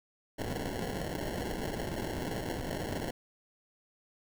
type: noise with sample-and-hold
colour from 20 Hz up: violet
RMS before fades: -36 dBFS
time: 0.38-3.11 s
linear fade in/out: 10 ms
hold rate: 1225 Hz
effects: none